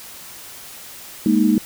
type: chord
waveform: sine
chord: Ab suspended second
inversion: none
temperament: equal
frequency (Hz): 207.7 / 233.1 / 311.1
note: Ab3 / Bb3 / Eb4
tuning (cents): 0 / 0 / 0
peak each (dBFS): -17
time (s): 1.26-1.58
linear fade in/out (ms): 2
effects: white hiss -38 dBFS RMS until 1.65 s